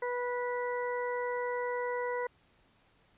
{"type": "harmonic tone", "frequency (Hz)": 490, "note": "B4", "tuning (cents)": -14, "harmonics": [1, 2, 3, 4], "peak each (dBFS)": [-33, -37, -44, -41], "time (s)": [0.02, 2.27], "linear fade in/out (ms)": 5, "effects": ["pink hiss -67 dBFS RMS until 3.17 s", "resampled to 8000 Hz"]}